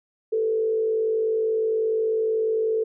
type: tone with frequency modulation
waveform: sine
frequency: 442.9 Hz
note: A4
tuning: 11 cents sharp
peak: -20 dBFS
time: 0.32-2.84 s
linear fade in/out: 10 ms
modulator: 50.7 Hz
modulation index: 0.48
effects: none